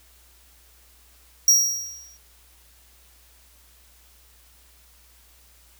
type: tone with exponential decay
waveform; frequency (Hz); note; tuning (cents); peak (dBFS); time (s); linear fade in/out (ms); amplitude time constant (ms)
square; 5680; F8; +28; -11; 1.48-2.17; 2; 150
effects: added 60 Hz sine -56 dBFS peak until 5.79 s + white hiss -56 dBFS RMS until 5.79 s